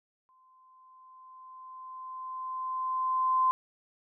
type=tone with exponential growth; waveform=sine; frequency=1035 Hz; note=C6; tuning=19 cents flat; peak=-21 dBFS; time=0.29-3.51 s; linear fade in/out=0 ms; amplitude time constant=700 ms; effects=none